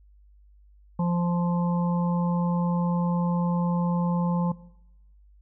harmonic tone, 174 Hz, F3, 6 cents flat, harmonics 1 / 3 / 5 / 6, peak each -22 / -35 / -34 / -37 dBFS, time 0.99-4.52 s, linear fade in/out 5 ms, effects noise-tail reverb RT60 0.9 s tail -20 dB re dry + added 50 Hz sine -52 dBFS peak until 5.41 s

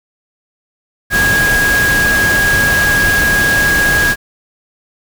sine tone in noise, 1644 Hz, G#6, 18 cents flat, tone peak -10 dBFS, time 1.1-4.16 s, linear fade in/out 50 ms, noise pink, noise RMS -17 dBFS, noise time 1.1-4.16 s, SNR +4 dB, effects none

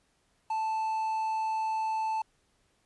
triangle tone with quantisation, 880 Hz, A5, in tune, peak -26 dBFS, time 0.5-2.22 s, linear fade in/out 5 ms, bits 9, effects pink hiss -71 dBFS RMS until 2.85 s + resampled to 24000 Hz

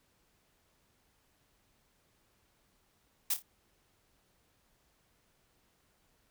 blue noise with echo, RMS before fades -30 dBFS, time 3.3-3.34 s, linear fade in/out 5 ms, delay 28 ms, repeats 3, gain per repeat -9 dB, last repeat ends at 3.424 s, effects pink hiss -72 dBFS RMS until 6.3 s

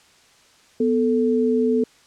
sine tone pair together, 246.9 / 440 Hz, B3 / A4, 0 / 0 cents, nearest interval minor seventh, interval 1000 cents, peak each -19 dBFS, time 0.8-1.84 s, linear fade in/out 5 ms, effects white hiss -54 dBFS RMS until 2.06 s + low-pass 7000 Hz 12 dB/octave

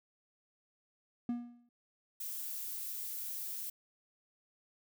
triangle tone with exponential decay, 239.9 Hz, A#3, 50 cents sharp, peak -28 dBFS, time 1.29-1.69 s, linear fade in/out 2 ms, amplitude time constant 86 ms
violet noise, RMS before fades -41 dBFS, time 2.2-3.7 s, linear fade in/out 5 ms
effects none

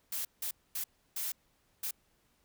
blue noise bursts at uneven times, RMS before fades -36 dBFS, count 5, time 0.12-0.25 / 0.42-0.51 / 0.75-0.84 / 1.16-1.32 / 1.83-1.91 s, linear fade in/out 5 ms, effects pink hiss -72 dBFS RMS until 2.44 s

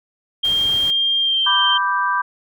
sine tone with pitch glide, 3200 to 3141 Hz, G7 to G7, +35 to +3 cents, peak -15 dBFS, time 0.43-1.78 s, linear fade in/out 10 ms, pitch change -32 cents, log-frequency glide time 1.2-1.43 s
pink noise, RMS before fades -34 dBFS, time 0.44-0.91 s, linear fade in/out 10 ms
sine chord, G major, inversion first, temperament equal, 987.8 / 1174.7 / 1568 Hz, B5 / D6 / G6, 0 / 0 / 0 cents, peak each -20 / -21 / -21 dBFS, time 1.46-2.22 s, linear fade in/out 10 ms
effects none

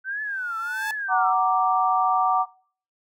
sine tone with vibrato, 1517 Hz, F#6, 43 cents sharp, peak -26 dBFS, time 0.04-1.34 s, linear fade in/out 50 ms, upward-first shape triangle, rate 1.4 Hz, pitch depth 240 cents each way
sawtooth tone with exponential growth, 873 Hz, A5, 14 cents flat, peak -23 dBFS, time 0.17-0.91 s, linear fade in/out 1 ms, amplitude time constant 160 ms
sine chord, Gb augmented, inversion none, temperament equal with one note detuned, 746 / 932.3 / 1174.7 Hz, Gb5 / Bb5 / D6, +14 / 0 / 0 cents, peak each -21 / -25 / -22 dBFS, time 1.08-2.46 s, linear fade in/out 50 ms
effects noise-tail reverb RT60 0.5 s tail -23 dB re dry

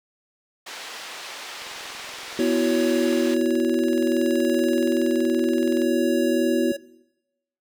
white band-pass noise, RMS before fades -37 dBFS, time 0.66-3.35 s, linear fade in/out 10 ms, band 410 to 4300 Hz, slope 12 dB/octave
click train, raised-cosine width 0.2 ms, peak -22 dBFS, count 90, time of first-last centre 1.62-5.818 s, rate 21.2 Hz
square tone with tremolo, 560 Hz, C#5, 18 cents sharp, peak -26 dBFS, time 2.39-6.77 s, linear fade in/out 10 ms, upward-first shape triangle, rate 0.58 Hz, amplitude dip 45%
sine chord, B suspended fourth, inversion none, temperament equal with one note detuned, 246.9 / 329.6 / 371.3 Hz, B3 / E4 / F#4, 0 / 0 / +6 cents, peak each -23 dBFS, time 2.39-6.72 s, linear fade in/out 2 ms
effects noise-tail reverb RT60 0.9 s tail -21 dB re dry

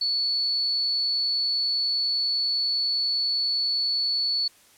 sine tone, 4435 Hz, C#8, in tune, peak -22 dBFS, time 0.01-4.48 s, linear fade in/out 5 ms, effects white hiss -56 dBFS RMS until 4.77 s + low-pass 12000 Hz 12 dB/octave

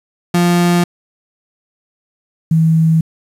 35% pulse / sine tone pair in turn, 174.61 / 161.47 Hz, F3 / E3, 0 / -35 cents, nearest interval minor second, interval 135 cents, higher first, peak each -8 dBFS, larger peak neither, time 0.34-0.84 / 2.51-3.01 s, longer neither, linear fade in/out 5 ms, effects resampled to 32000 Hz + 7-bit

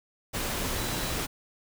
sine tone in noise, 3951 Hz, B7, in tune, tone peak -42 dBFS, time 0.76-1.15 s, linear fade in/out 20 ms, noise pink, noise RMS -31 dBFS, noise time 0.33-1.27 s, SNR -14 dB, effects none

